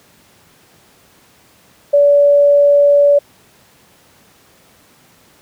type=tone; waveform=sine; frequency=574 Hz; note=D5; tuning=40 cents flat; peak=-6 dBFS; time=1.93-3.19 s; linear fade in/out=10 ms; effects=pink hiss -49 dBFS RMS until 5.41 s + high-pass 100 Hz 12 dB/octave